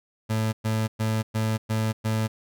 30% pulse tone bursts, 110 Hz, A2, in tune, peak -20 dBFS, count 6, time 0.29-2.28 s, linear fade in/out 20 ms, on 240 ms, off 110 ms, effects none

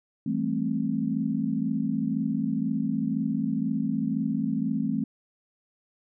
sine chord, A minor seventh, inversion second, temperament just, 165 / 198 / 220 / 264 Hz, E3 / G3 / A3 / C4, +2 / +18 / 0 / +16 cents, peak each -32 / -32 / -28 / -29 dBFS, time 0.26-5.04 s, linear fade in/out 5 ms, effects none

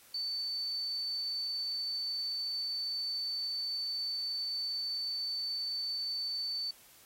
sine tone, 4525 Hz, C#8, 35 cents sharp, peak -33 dBFS, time 0.14-6.71 s, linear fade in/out 5 ms, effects white hiss -59 dBFS RMS until 7.05 s + AAC 48 kbps

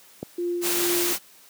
click, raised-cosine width 2 ms, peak -16 dBFS, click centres 0.229 s
sine tone with tremolo, 349.2 Hz, F4, in tune, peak -23 dBFS, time 0.38-1.13 s, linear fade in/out 5 ms, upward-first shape sine, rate 2.3 Hz, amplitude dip 45%
white noise, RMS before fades -25 dBFS, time 0.61-1.19 s, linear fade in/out 50 ms
effects white hiss -52 dBFS RMS until 1.49 s + high-pass 150 Hz 12 dB/octave

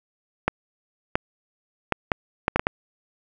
clicks, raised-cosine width 0.5 ms, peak -4 dBFS, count 8, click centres 0.48 / 1.155 / 1.923 / 2.118 / 2.481 / 2.56 / 2.595 / 2.669 s, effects none

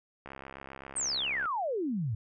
click train, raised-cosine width 0.5 ms, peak -28 dBFS, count 82, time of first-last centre 0.26-1.456 s, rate 67.7 Hz
sine exponential sweep, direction down, 8810 to 100.2 Hz, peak -29 dBFS, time 0.96-2.15 s, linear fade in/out 5 ms
effects none

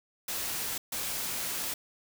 white noise bursts at uneven times, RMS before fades -34 dBFS, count 2, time 0.28-0.78 / 0.92-1.74 s, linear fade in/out 5 ms, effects none

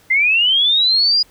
sine linear sweep, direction up, 2035 to 4930 Hz, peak -11 dBFS, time 0.1-1.23 s, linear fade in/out 10 ms, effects pink hiss -51 dBFS RMS until 1.3 s

